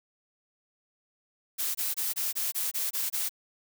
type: noise bursts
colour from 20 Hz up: blue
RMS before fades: -30 dBFS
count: 9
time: 1.58-3.294 s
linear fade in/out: 20 ms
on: 170 ms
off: 23 ms
effects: none